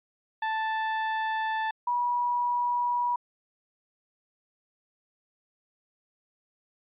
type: tone pair in turn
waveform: 30% pulse / sine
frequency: 880 / 969.6 Hz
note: A5 / B5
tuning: 0 / -32 cents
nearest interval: major second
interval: 168 cents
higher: second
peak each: -24 dBFS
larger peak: neither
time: 0.42-1.71 / 1.87-3.16 s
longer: neither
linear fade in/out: 5 ms
effects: resampled to 8000 Hz